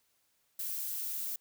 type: noise with high-pass filter sweep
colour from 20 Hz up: violet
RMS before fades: -37 dBFS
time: 0.59-1.36 s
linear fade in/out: 5 ms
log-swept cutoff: 230 to 480 Hz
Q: 2.6
effects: white hiss -74 dBFS RMS until 1.4 s